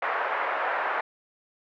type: band-pass noise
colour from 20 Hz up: pink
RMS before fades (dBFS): -28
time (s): 0.02-1.01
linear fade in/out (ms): 5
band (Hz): 600 to 1900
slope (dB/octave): 24
effects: none